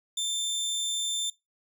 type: tone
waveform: 25% pulse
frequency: 3564 Hz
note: A7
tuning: 22 cents sharp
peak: -24 dBFS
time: 0.17-1.3 s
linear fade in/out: 5 ms
effects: noise-tail reverb RT60 0.2 s tail -21 dB re dry